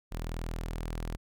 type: tone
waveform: sawtooth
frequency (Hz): 40.89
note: E1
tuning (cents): -13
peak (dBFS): -30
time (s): 0.11-1.17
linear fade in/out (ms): 20
effects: none